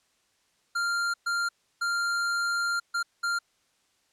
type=tone bursts at uneven times; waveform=square; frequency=1393 Hz; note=F6; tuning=5 cents flat; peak=-26 dBFS; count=5; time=0.75-1.14 / 1.26-1.49 / 1.81-2.8 / 2.94-3.03 / 3.23-3.39 s; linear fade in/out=10 ms; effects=white hiss -69 dBFS RMS until 4.12 s + low-pass 8000 Hz 12 dB/octave